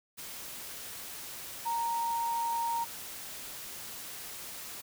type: tone in noise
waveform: sine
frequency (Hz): 930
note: A#5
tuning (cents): -4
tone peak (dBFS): -29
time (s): 1.65-2.85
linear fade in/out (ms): 20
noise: white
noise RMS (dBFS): -43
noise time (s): 0.17-4.82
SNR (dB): +11
effects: none